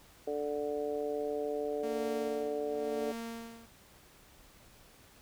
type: harmonic tone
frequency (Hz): 146.83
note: D3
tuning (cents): 0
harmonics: 2 / 3 / 4 / 5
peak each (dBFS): -42 / -34 / -38 / -44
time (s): 0.27-3.12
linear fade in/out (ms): 5
type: tone with tremolo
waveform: sawtooth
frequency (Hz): 230.1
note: A#3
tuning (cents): -22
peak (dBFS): -34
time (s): 1.83-3.66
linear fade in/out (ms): 5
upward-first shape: sine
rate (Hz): 0.94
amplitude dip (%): 85
effects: pink hiss -59 dBFS RMS until 5.21 s